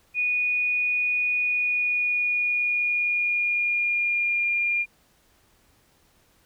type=tone with pitch glide; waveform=sine; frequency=2465 to 2407 Hz; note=D#7 to D7; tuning=-17 to +42 cents; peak=-21 dBFS; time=0.14-4.86 s; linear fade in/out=50 ms; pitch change=-41 cents; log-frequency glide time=1.41-4.48 s; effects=pink hiss -62 dBFS RMS until 6.45 s